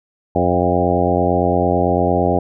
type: harmonic tone with a mistuned harmonic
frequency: 88.9 Hz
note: F2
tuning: 31 cents sharp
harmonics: 1 / 2 / 3 / 4 / 5 / 6 / 7 / 8 / 9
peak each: -22 / -22 / -22 / -22 / -22 / -22 / -22 / -22 / -22 dBFS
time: 0.35-2.39 s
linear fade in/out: 5 ms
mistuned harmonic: 8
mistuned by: -18 cents
effects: none